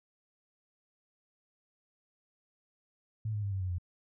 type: tone with pitch steps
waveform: sine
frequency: 108.9 / 104.46 / 100.21 / 96.13 / 92.21 / 88.45 Hz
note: A2 / G#2 / G2 / G2 / F#2 / F2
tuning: -17 / +11 / +39 / -33 / -5 / +23 cents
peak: -31 dBFS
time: 3.25-3.784 s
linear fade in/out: 5 ms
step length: 89 ms
effects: none